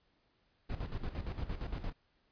brown noise with tremolo, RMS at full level -37 dBFS, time 0.69-1.93 s, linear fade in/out 10 ms, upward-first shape square, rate 8.7 Hz, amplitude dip 65%, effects pink hiss -74 dBFS RMS until 2.31 s + resampled to 11025 Hz

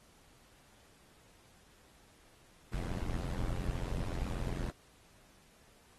brown noise with amplitude modulation, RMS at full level -32 dBFS, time 2.72-4.71 s, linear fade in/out 10 ms, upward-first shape sine, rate 88.1 Hz, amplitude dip 100%, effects pink hiss -64 dBFS RMS until 5.98 s + AAC 32 kbps

